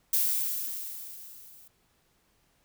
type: noise with level ramp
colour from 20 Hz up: violet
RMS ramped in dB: -24 to -54 dBFS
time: 0.13-1.68 s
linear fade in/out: 5 ms
effects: pink hiss -69 dBFS RMS until 2.64 s